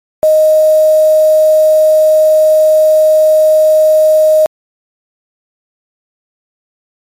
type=tone with quantisation; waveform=sine; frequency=622.3 Hz; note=D#5; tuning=in tune; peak=-4 dBFS; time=0.23-4.46 s; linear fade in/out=0 ms; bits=4; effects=MP3 64 kbps